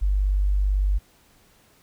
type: tone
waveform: sine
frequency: 49 Hz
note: G1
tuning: in tune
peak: -18 dBFS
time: 0.01-0.99 s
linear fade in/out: 20 ms
effects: pink hiss -58 dBFS RMS until 1.82 s